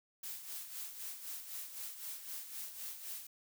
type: noise with tremolo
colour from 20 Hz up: blue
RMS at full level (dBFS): -43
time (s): 0.23-3.27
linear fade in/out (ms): 5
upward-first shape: sine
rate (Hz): 3.9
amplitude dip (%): 60
effects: none